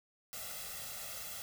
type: noise with comb filter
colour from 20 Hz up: white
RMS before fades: -44 dBFS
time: 0.33-1.42 s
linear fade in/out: 0 ms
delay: 1.5 ms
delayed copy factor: +0.85
effects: none